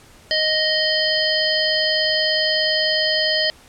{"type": "harmonic tone", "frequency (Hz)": 622.3, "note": "D#5", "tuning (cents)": 0, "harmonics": [1, 3, 5, 7, 8], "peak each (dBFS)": [-23, -23, -23, -23, -23], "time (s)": [0.31, 3.5], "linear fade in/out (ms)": 0, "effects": ["pink hiss -48 dBFS RMS until 3.68 s", "low-pass 11000 Hz 12 dB/octave"]}